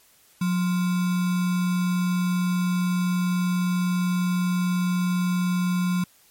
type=tone with sample-and-hold; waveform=sine; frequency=180 Hz; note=F#3; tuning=47 cents flat; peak=-20 dBFS; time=0.41-6.04 s; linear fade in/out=5 ms; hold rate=1225 Hz; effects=white hiss -57 dBFS RMS until 6.3 s + MP3 64 kbps